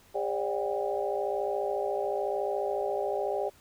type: tone cluster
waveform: sine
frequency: 405 / 541 / 595 / 743 / 804 Hz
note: G#4 / C#5 / D5 / F#5 / G5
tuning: -43 / -42 / +22 / +7 / +44 cents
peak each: -32 / -35 / -33 / -37 / -36 dBFS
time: 0.14-3.5 s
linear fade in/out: 20 ms
effects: pink hiss -59 dBFS RMS until 3.6 s